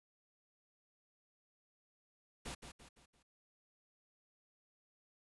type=noise with echo; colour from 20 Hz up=pink; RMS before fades=-45 dBFS; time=2.45-2.55 s; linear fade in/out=10 ms; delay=170 ms; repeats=4; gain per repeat=-7 dB; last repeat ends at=3.23 s; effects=resampled to 24000 Hz